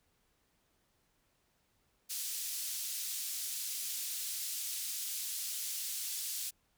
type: band-pass noise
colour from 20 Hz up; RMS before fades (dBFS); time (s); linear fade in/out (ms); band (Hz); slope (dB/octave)
white; -39; 2.09-6.51; 20; 3900 to 14000; 12
effects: pink hiss -75 dBFS RMS until 6.77 s